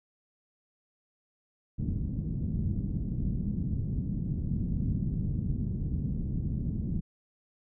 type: low-pass noise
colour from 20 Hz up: white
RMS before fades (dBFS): -31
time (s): 1.78-7.01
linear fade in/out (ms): 20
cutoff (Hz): 200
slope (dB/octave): 24
effects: none